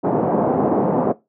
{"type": "band-pass noise", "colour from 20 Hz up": "pink", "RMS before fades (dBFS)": -18, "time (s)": [0.03, 1.13], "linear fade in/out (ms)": 20, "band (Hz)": [170, 840], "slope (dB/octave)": 24, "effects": ["noise-tail reverb RT60 0.2 s tail -18 dB re dry"]}